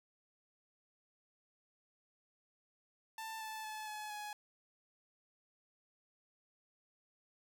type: tone with pitch steps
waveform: sawtooth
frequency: 888 / 875.3 / 862.7 / 850.4 / 838.2 Hz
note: A5 / A5 / A5 / G#5 / G#5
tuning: +16 / -9 / -34 / +41 / +16 cents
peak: -39 dBFS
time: 3.18-4.33 s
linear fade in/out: 2 ms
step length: 230 ms
effects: none